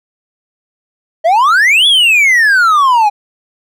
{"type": "exponential two-way sweep", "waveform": "triangle", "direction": "up then down", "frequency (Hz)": [622.3, 3462, 806], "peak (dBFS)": -4, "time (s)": [1.24, 3.1], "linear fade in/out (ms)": 20, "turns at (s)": 1.87, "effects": []}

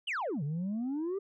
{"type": "exponential two-way sweep", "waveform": "sine", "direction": "down then up", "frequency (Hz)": [3208, 138.3, 406.4], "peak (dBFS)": -29, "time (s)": [0.07, 1.19], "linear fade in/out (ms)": 10, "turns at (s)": 0.43, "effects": ["tanh soft clip ceiling -30 dBFS"]}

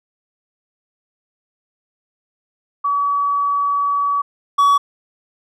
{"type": "tone pair in turn", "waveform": ["sine", "triangle"], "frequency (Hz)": [1139, 1133.3], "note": ["C#6", "C#6"], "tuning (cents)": [47, 38], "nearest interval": "unison", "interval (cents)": 9, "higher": "first", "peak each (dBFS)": [-15, -8], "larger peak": "second", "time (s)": [[2.84, 4.22], [4.58, 4.78]], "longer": "first", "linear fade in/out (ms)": 10, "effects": []}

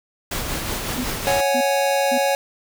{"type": "noise with tremolo", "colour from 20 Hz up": "pink", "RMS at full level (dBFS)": -25, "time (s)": [0.31, 1.41], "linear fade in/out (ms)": 5, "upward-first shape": "sine", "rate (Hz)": 5.4, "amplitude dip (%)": 30}
{"type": "tone bursts", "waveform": "sine", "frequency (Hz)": 250.2, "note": "B3", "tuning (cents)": 23, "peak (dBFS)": -23, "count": 3, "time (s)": [0.97, 2.183], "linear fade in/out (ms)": 10, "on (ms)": 71, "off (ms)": 500}
{"type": "chord", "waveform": "square", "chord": "C# suspended fourth", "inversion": "none", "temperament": "equal", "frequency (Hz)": [554.4, 740, 830.6], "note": ["C#5", "F#5", "G#5"], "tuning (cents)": [0, 0, 0], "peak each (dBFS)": [-20, -25, -24], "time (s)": [1.27, 2.35], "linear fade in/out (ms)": 0}
{"effects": []}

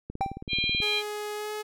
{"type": "click train", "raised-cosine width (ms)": 3, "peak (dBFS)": -23, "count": 14, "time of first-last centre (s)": [0.1, 0.803], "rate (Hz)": 18.5}
{"type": "tone with exponential decay", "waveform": "triangle", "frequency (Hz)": 784, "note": "G5", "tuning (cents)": 0, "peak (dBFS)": -19, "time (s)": [0.21, 0.42], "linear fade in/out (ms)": 0, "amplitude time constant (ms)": 45}
{"type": "harmonic tone", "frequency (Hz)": 802, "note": "G5", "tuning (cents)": 39, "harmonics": [3, 4, 5], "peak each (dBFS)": [-28, -29, -30], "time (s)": [0.48, 1.03], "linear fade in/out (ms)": 50}
{"type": "tone with pitch glide", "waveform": "sawtooth", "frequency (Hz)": [418.9, 424.3], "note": ["G#4", "G#4"], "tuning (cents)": [15, 37], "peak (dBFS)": -28, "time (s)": [0.81, 1.63], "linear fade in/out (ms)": 20, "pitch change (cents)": 22, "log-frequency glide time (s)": [1.34, 1.52]}
{"effects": []}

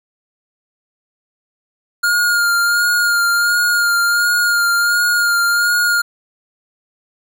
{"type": "tone with vibrato", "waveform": "square", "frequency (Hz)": 1416, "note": "F6", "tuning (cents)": 23, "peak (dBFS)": -13, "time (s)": [2.03, 6.02], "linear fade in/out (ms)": 10, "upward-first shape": "sine", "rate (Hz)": 1.4, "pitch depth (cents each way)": 25, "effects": ["9-bit"]}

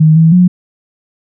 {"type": "tone with pitch steps", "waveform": "sine", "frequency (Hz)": [156.6, 162.2, 180], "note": ["D#3", "E3", "F#3"], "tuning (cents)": [11, -28, -47], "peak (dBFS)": -3, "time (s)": [0, 0.48], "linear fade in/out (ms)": 10, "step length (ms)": 160, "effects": []}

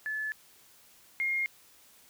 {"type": "tone pair in turn", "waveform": "sine", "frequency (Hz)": [1728, 2134], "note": ["A6", "C7"], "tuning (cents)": [-32, 34], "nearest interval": "major third", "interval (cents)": 366, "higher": "second", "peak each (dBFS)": [-31, -27], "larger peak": "second", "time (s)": [[0.06, 0.32], [1.2, 1.46]], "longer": "neither", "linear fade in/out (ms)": 0, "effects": ["white hiss -59 dBFS RMS until 2.09 s"]}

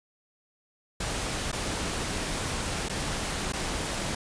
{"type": "noise with dropouts", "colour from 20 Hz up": "pink", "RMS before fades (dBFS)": -31, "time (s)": [1, 4.15], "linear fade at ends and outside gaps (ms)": 5, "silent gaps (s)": [[1.517, 1.527], [2.886, 2.895], [3.524, 3.533]], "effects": ["resampled to 22050 Hz"]}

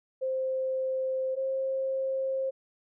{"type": "tone pair in turn", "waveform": "sine", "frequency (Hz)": [523.3, 531.8], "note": ["C5", "C5"], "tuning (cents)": [0, 28], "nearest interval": "unison", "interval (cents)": 28, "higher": "second", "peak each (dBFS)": -27, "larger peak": "neither", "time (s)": [[0.21, 1.36], [1.36, 2.51]], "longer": "neither", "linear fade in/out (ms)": 20, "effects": []}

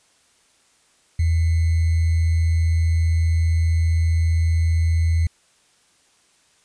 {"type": "tone with sample-and-hold", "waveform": "sine", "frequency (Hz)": 82.41, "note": "E2", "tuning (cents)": 0, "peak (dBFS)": -15, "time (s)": [1.19, 5.27], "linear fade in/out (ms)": 5, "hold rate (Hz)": 2100, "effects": ["white hiss -59 dBFS RMS until 6.64 s", "resampled to 22050 Hz"]}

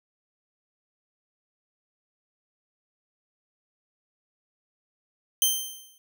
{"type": "tone with exponential decay", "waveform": "10% pulse", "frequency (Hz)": 3121, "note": "G7", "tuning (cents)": -8, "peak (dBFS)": -9, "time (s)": [5.42, 5.98], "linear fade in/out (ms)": 1, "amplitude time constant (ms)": 120, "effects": []}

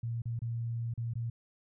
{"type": "tone with dropouts", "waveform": "sine", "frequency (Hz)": 116.54, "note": "A#2", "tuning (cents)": 0, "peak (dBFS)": -32, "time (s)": [0.03, 1.3], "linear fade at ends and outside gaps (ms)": 5, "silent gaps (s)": [[0.22, 0.255], [0.392, 0.418], [0.939, 0.976], [1.137, 1.154]], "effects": []}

